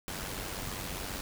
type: noise with amplitude modulation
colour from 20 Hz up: pink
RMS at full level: -36 dBFS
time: 0.08-1.21 s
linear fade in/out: 0 ms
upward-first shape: sine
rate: 94.7 Hz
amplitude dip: 50%
effects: none